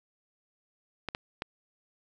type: clicks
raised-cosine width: 0.3 ms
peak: -17 dBFS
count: 3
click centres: 1.087 / 1.149 / 1.421 s
effects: none